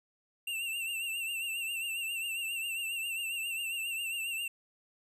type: tone with vibrato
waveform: square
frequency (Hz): 2729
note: F7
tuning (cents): -41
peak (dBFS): -34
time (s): 0.47-4.48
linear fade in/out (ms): 5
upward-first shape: triangle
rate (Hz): 7.4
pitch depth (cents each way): 76
effects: none